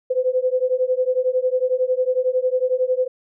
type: beating tone pair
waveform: sine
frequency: 504 / 515 Hz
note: B4 / C5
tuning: +35 / -28 cents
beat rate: 11 Hz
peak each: -20 dBFS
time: 0.1-3.08 s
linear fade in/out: 10 ms
effects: none